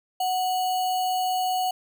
sine tone with sample-and-hold, 740 Hz, F#5, in tune, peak -22 dBFS, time 0.2-1.71 s, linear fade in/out 5 ms, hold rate 3675 Hz, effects none

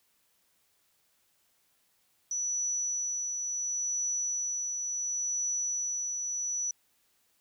sine tone with tremolo, 5920 Hz, F#8, in tune, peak -28 dBFS, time 2.31-6.71 s, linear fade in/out 2 ms, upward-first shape triangle, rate 0.71 Hz, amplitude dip 35%, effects white hiss -71 dBFS RMS until 7.4 s

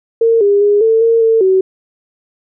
sine tone with pitch steps, 457.2 / 404.4 / 410.9 / 447.9 / 458 / 450.2 / 378 Hz, A#4 / G#4 / G#4 / A4 / A#4 / A4 / F#4, -34 / -46 / -18 / +31 / -31 / +40 / +37 cents, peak -7 dBFS, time 0.21-1.61 s, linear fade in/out 5 ms, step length 200 ms, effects none

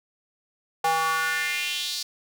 square tone with high-pass filter sweep, 161.4 Hz, E3, 36 cents flat, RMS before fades -26 dBFS, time 0.84-2.03 s, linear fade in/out 5 ms, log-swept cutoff 760 to 4700 Hz, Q 3.4, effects none

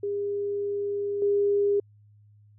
sine tone with level steps, 405.3 Hz, G#4, 42 cents flat, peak -26 / -20 dBFS, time 0.03-1.8 s, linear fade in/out 5 ms, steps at 1.22 s, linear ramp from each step 2 ms, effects added 104 Hz sine -53 dBFS peak until 2.58 s

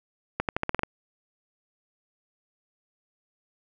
accelerating click train, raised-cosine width 0.5 ms, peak -10 dBFS, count 8, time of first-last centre 0.4-0.834 s, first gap 88 ms, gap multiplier 0.88, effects none

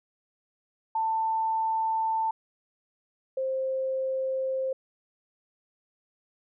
sine tone pair in turn, 890 / 526.9 Hz, A5 / C5, +20 / +12 cents, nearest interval major sixth, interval 908 cents, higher first, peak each -24 / -26 dBFS, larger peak first, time 0.95-2.31 / 3.37-4.73 s, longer neither, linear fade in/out 5 ms, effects none

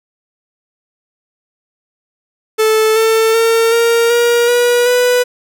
45% pulse tone with pitch steps, 437.4 / 446.3 / 455.4 / 464.7 / 474.2 / 483.9 / 493.8 Hz, A4 / A4 / A#4 / A#4 / A#4 / B4 / B4, -10 / +25 / -40 / -5 / +30 / -35 / 0 cents, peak -9 dBFS, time 2.58-5.24 s, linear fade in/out 20 ms, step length 380 ms, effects none

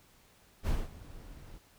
brown noise with ADSR envelope, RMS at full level -29 dBFS, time 0.63-1.58 s, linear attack 44 ms, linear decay 210 ms, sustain -19 dB, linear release 3 ms, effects pink hiss -63 dBFS RMS until 1.78 s

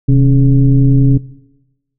sine tone with frequency modulation, 130.81 Hz, C3, in tune, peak -5 dBFS, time 0.08-1.18 s, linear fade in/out 10 ms, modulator 146 Hz, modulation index 0.87, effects noise-tail reverb RT60 1.0 s tail -20 dB re dry

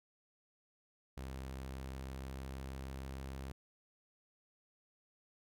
sawtooth tone with pitch glide, 66 to 66.84 Hz, C2 to C2, +16 to +38 cents, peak -39 dBFS, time 1.17-3.52 s, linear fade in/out 5 ms, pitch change +22 cents, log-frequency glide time 1.63-3.33 s, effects none

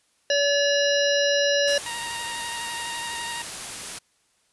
harmonic tone, 571 Hz, D5, 49 cents flat, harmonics 1 / 3 / 5 / 7 / 9 / 10, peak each -21 / -26 / -28 / -29 / -31 / -31 dBFS, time 0.3-1.78 s, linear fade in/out 2 ms
white noise, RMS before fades -34 dBFS, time 1.67-3.99 s, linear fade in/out 10 ms
15% pulse tone with vibrato, 936 Hz, A#5, 7 cents sharp, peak -24 dBFS, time 1.86-3.42 s, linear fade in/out 2 ms, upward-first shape square, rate 12 Hz, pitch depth 17 cents each way
effects white hiss -66 dBFS RMS until 4.52 s + resampled to 24000 Hz

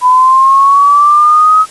sine linear sweep, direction up, 993 to 1278 Hz, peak -3 dBFS, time 0.01-1.66 s, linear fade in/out 50 ms, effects white hiss -33 dBFS RMS until 1.7 s + resampled to 24000 Hz

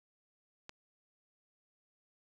click, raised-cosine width 0.2 ms, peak -28 dBFS, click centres 0.694 s, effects none

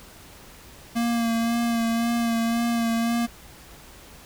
square tone with vibrato, 232 Hz, A#3, 8 cents flat, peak -22 dBFS, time 0.95-3.27 s, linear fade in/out 20 ms, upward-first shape sine, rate 1.9 Hz, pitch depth 24 cents each way, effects added 60 Hz sine -56 dBFS peak until 4.25 s + pink hiss -47 dBFS RMS until 4.25 s

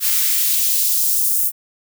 blue noise with high-pass filter sweep, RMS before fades -17 dBFS, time 0-1.52 s, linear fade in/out 50 ms, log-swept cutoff 1200 to 10000 Hz, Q 0.86, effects none

